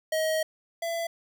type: tone pair in turn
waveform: square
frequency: 632 / 670.7 Hz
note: D#5 / E5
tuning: +27 / +30 cents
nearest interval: minor second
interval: 103 cents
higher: second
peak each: -25 / -29 dBFS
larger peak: first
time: 0.12-0.43 / 0.82-1.07 s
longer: first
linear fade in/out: 5 ms
effects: none